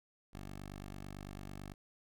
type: tone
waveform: 10% pulse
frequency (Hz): 49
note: G1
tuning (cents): 0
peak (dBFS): -37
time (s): 0.33-1.74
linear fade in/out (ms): 10
effects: none